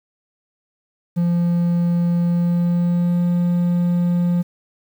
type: tone with pitch glide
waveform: triangle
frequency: 172.7 to 174.91 Hz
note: F3 to F3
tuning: -19 to +3 cents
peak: -13 dBFS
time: 1.16-4.43 s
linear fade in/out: 20 ms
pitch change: +22 cents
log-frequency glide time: 2.22-3.22 s
effects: 8-bit